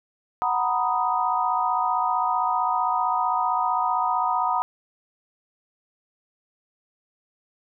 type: chord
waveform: sine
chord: B major seventh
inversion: second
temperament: equal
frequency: 740 / 932.3 / 987.8 / 1244.5 Hz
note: F#5 / A#5 / B5 / D#6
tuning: 0 / 0 / 0 / 0 cents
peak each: -26 dBFS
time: 0.42-4.62 s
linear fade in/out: 0 ms
effects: none